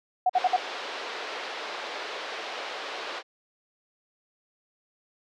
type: tone bursts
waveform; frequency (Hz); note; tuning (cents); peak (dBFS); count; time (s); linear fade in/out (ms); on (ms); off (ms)
sine; 735; F#5; -12; -18; 4; 0.26-0.565; 5; 35; 55
type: band-pass noise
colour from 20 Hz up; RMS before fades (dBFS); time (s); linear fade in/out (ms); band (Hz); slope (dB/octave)
pink; -36; 0.33-3.23; 50; 430 to 4500; 24
effects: none